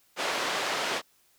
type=band-pass noise; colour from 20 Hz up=pink; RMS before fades=-30 dBFS; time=0.16-1.02 s; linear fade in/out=50 ms; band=500 to 4900 Hz; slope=12 dB/octave; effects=white hiss -65 dBFS RMS until 1.38 s